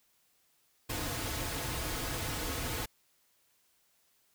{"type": "noise with comb filter", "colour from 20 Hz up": "pink", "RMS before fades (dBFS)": -36, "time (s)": [0.89, 2.86], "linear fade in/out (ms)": 10, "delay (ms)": 5.1, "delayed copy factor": -0.6, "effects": ["white hiss -71 dBFS RMS until 4.34 s"]}